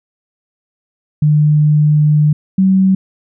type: tone pair in turn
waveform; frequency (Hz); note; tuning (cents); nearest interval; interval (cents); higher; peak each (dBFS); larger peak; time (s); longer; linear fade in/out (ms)
sine; 150.4 / 190.24; D3 / F#3; +42 / +48; major third; 406; second; -7; neither; 1.22-2.33 / 2.58-2.95; first; 5
effects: none